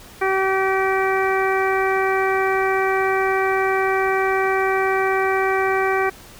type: harmonic tone with a mistuned harmonic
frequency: 383.4 Hz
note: G4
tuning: 38 cents flat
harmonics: 1 / 2 / 3 / 4 / 5 / 6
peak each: -20 / -23 / -25 / -26 / -27 / -28 dBFS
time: 0.21-6.1 s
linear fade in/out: 10 ms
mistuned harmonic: 6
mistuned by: +19 cents
effects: pink hiss -43 dBFS RMS until 6.39 s